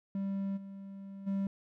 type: tone with level steps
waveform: triangle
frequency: 196 Hz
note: G3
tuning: in tune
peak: -30 / -41 / -28 dBFS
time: 0.15-1.47 s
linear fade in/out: 2 ms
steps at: 0.56 / 1.26 s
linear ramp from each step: 20 ms
effects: none